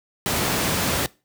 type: noise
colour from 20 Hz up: pink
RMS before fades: -22 dBFS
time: 0.26-1.06 s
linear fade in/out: 0 ms
effects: noise-tail reverb RT60 0.3 s tail -22 dB re dry + high-pass 80 Hz 12 dB/octave